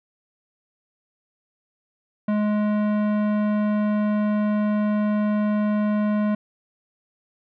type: tone with tanh clipping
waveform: sine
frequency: 210 Hz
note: G#3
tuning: 19 cents sharp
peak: -21 dBFS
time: 2.28-6.35 s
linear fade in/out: 5 ms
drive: 16 dB
effects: none